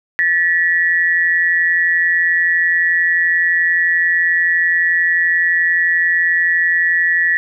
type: tone pair together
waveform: sine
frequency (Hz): 1753 / 1924.5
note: A6 / B6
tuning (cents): -7 / -45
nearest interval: major second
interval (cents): 162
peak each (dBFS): -15 / -14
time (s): 0.19-7.37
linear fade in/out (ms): 0
effects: none